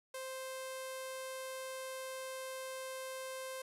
sawtooth tone with low-pass filter, 523.3 Hz, C5, in tune, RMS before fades -44 dBFS, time 0.14-3.62 s, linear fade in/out 5 ms, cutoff 11000 Hz, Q 2.4, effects 12-bit

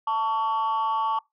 sine tone pair together, 887.6 / 1127 Hz, A5 / C#6, +15 / +28 cents, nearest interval major third, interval 413 cents, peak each -23 dBFS, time 0.07-1.19 s, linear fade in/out 5 ms, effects noise-tail reverb RT60 0.2 s tail -23 dB re dry + tanh soft clip ceiling -19 dBFS

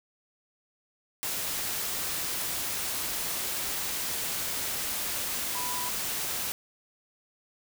sine tone in noise, 987.8 Hz, B5, in tune, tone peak -35 dBFS, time 5.55-5.89 s, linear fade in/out 0 ms, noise white, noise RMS -32 dBFS, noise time 1.23-6.52 s, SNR -6 dB, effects none

